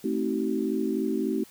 sine chord, A diminished seventh, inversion none, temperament just, 220 / 264 / 316.8 / 380.2 Hz, A3 / C4 / Eb4 / Gb4, 0 / +16 / +31 / +47 cents, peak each -30 dBFS, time 0.04-1.44 s, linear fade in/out 5 ms, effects white hiss -53 dBFS RMS until 1.5 s

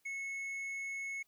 sine tone with tanh clipping, 2193 Hz, C#7, 19 cents flat, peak -39 dBFS, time 0.05-1.23 s, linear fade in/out 10 ms, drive 6 dB, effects white hiss -75 dBFS RMS until 1.27 s

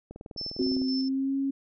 click train, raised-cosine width 2 ms, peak -28 dBFS, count 15, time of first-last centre 0.11-0.817 s, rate 19.8 Hz
sine tone with tremolo, 5300 Hz, E8, 9 cents sharp, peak -32 dBFS, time 0.37-1.09 s, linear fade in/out 10 ms, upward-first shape square, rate 3.9 Hz, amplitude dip 50%
sine tone with pitch glide, 261.6 to 273.2 Hz, C4 to C#4, 0 to -25 cents, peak -25 dBFS, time 0.59-1.51 s, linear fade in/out 10 ms, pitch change +75 cents, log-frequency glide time 0.89-1.37 s
sine tone with exponential decay, 370 Hz, F#4, in tune, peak -26 dBFS, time 0.59-1.33 s, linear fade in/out 2 ms, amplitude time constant 160 ms
effects none

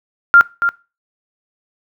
sine tone with echo, 1394 Hz, F6, 4 cents flat, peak -3 dBFS, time 0.34-0.41 s, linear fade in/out 0 ms, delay 280 ms, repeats 1, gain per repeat -9 dB, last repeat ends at 0.69 s, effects noise-tail reverb RT60 0.3 s tail -21 dB re dry

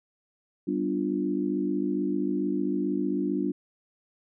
sine chord, G dominant seventh, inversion none, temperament equal with one note detuned, 193.97 / 246.9 / 293.7 / 349.2 Hz, G3 / B3 / D4 / F4, -18 / 0 / 0 / 0 cents, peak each -31 / -33 / -28 / -31 dBFS, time 0.67-3.52 s, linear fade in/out 10 ms, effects none

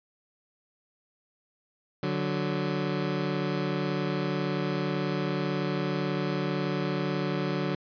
20% pulse tone pair together, 146.83 / 184.99 Hz, D3 / F#3, 0 / 0 cents, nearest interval major third, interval 400 cents, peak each -25 dBFS, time 2.03-7.75 s, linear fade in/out 2 ms, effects resampled to 11025 Hz

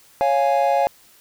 triangle chord, Db major, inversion none, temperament equal, 554.4 / 698.5 / 830.6 Hz, Db5 / F5 / Ab5, 0 / 0 / 0 cents, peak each -18 dBFS, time 0.21-0.87 s, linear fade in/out 0 ms, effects white hiss -52 dBFS RMS until 1.2 s

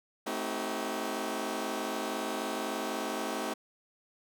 15% pulse chord, A diminished seventh, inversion none, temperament just, 220 / 264 / 316.8 / 380.2 Hz, A3 / C4 / Eb4 / Gb4, 0 / +16 / +31 / +47 cents, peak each -32 dBFS, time 0.26-3.54 s, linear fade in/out 10 ms, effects none

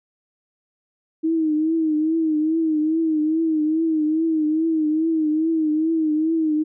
sine tone with vibrato, 315.6 Hz, D#4, 25 cents sharp, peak -17 dBFS, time 1.23-6.64 s, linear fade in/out 20 ms, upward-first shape triangle, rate 2.4 Hz, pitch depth 79 cents each way, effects none

